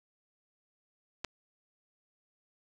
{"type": "clicks", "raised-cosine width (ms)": 0.2, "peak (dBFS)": [-26, -17], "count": 2, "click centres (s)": [1.244, 1.247], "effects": []}